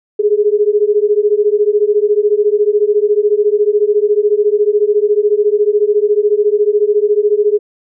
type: beating tone pair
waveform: sine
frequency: 410 / 424 Hz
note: G#4 / G#4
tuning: -22 / +36 cents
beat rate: 14 Hz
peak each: -12 dBFS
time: 0.19-7.59 s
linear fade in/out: 10 ms
effects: none